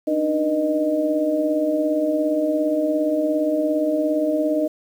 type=tone cluster; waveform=sine; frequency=289 / 306.3 / 480.6 / 616 Hz; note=D4 / D#4 / B4 / D#5; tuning=-28 / -27 / -47 / -17 cents; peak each=-29 / -21 / -29 / -21 dBFS; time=0.07-4.68 s; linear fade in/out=10 ms; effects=8-bit